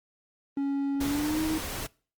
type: tone with pitch glide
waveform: triangle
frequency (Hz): 278.3 to 314.2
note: C#4 to D#4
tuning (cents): +7 to +17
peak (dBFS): -24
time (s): 0.57-1.58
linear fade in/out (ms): 2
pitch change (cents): +210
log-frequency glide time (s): 1.03-1.4
type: noise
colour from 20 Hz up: pink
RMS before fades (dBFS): -35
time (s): 1-1.87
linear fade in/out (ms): 10
effects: noise-tail reverb RT60 0.4 s tail -24 dB re dry + Opus 24 kbps